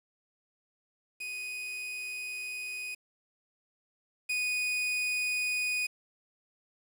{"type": "tone pair in turn", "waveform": "40% pulse", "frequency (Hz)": [2491, 2480], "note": ["D#7", "D#7"], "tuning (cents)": [1, -6], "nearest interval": "unison", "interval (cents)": 7, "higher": "first", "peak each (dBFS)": [-35, -28], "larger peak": "second", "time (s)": [[1.2, 2.95], [4.29, 5.87]], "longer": "first", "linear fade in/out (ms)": 10, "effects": ["resampled to 32000 Hz", "9-bit"]}